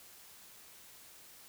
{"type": "silence", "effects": ["white hiss -56 dBFS RMS until 1.48 s"]}